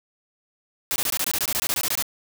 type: noise bursts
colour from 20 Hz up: white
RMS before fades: -24 dBFS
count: 16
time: 0.91-2.024 s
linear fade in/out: 0 ms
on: 49 ms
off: 22 ms
effects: none